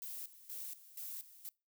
violet noise with tremolo, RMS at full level -45 dBFS, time 0.02-1.49 s, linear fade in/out 0 ms, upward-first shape square, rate 2.1 Hz, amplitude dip 80%, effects noise-tail reverb RT60 0.3 s tail -26 dB re dry

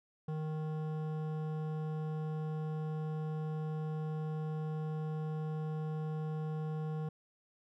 sine tone with hard clipping, 155.4 Hz, D#3, 2 cents flat, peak -37 dBFS, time 0.28-7.09 s, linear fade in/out 5 ms, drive 13 dB, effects none

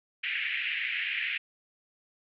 white band-pass noise, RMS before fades -32 dBFS, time 0.23-1.38 s, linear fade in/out 10 ms, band 1800 to 2800 Hz, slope 48 dB/octave, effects none

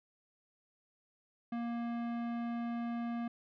sine tone with tanh clipping, 235.2 Hz, A#3, 16 cents sharp, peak -37 dBFS, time 1.52-3.28 s, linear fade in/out 5 ms, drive 17 dB, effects none

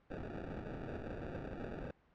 blue noise with sample-and-hold, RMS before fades -44 dBFS, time 0.1-1.91 s, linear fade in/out 5 ms, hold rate 1050 Hz, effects pink hiss -70 dBFS RMS until 2.14 s + low-pass 2000 Hz 12 dB/octave

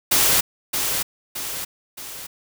white noise with echo, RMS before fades -17 dBFS, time 0.11-0.41 s, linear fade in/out 10 ms, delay 620 ms, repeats 3, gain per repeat -6 dB, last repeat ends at 2.27 s, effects none

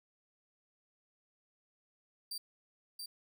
sawtooth tone with echo, 4684 Hz, D8, 5 cents flat, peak -36 dBFS, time 2.31-2.38 s, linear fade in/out 5 ms, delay 680 ms, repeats 1, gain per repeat -3 dB, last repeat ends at 3.06 s, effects none

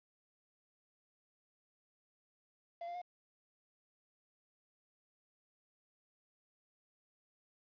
triangle tone with pitch steps, 684 / 696 / 714 Hz, F5 / F5 / F5, -36 / -6 / +38 cents, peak -39 dBFS, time 2.81-3.017 s, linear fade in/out 5 ms, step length 69 ms, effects resampled to 11025 Hz + 11-bit

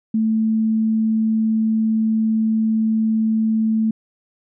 sine tone, 220.6 Hz, A3, 5 cents sharp, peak -15 dBFS, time 0.14-3.91 s, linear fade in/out 5 ms, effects none

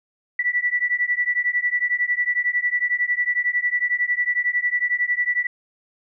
sine beating tone pair, 1955 / 1966 Hz, B6 / B6, -18 / -8 cents, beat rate 11 Hz, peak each -22 dBFS, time 0.39-5.47 s, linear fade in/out 5 ms, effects none

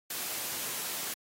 white noise, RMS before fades -36 dBFS, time 0.1-1.14 s, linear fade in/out 5 ms, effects high-pass 150 Hz 12 dB/octave + AAC 48 kbps

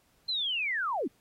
sine linear sweep, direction down, 4186 to 207.7 Hz, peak -28 dBFS, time 0.28-1.08 s, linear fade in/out 10 ms, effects pink hiss -68 dBFS RMS until 1.2 s + AAC 48 kbps

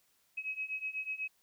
sine beating tone pair, 2548 / 2556.1 Hz, D#7 / D#7, +41 / +46 cents, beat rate 8.1 Hz, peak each -40 / -38 dBFS, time 0.37-1.28 s, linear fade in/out 10 ms, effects white hiss -72 dBFS RMS until 1.42 s

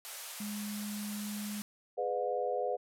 white band-pass noise, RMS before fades -45 dBFS, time 0.05-1.62 s, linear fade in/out 0 ms, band 490 to 14000 Hz, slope 48 dB/octave
sine tone, 207.7 Hz, G#3, in tune, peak -37 dBFS, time 0.4-1.62 s, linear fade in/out 5 ms
sine chord, G# diminished seventh, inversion none, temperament just, 415.3 / 498.4 / 598 / 717.6 Hz, G#4 / B4 / D5 / F5, 0 / +16 / +31 / +47 cents, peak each -38 / -34 / -38 / -36 dBFS, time 1.97-2.77 s, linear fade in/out 20 ms
effects none

